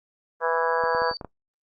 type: harmonic tone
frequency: 164.81 Hz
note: E3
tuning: in tune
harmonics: 3 / 4 / 5 / 6 / 7 / 8 / 9 / 10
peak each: -25 / -30 / -32 / -27 / -33 / -33 / -35 / -30 dBFS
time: 0.4-1.14 s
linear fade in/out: 50 ms
type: tone with exponential growth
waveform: sine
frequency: 4604 Hz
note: D8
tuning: 35 cents flat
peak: -31 dBFS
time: 0.43-1.17 s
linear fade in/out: 1 ms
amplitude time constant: 160 ms
type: clicks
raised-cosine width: 1 ms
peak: -21 dBFS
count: 6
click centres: 0.838 / 0.949 / 1.019 / 1.113 / 1.212 / 1.247 s
effects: noise-tail reverb RT60 0.1 s tail -20 dB re dry + Opus 24 kbps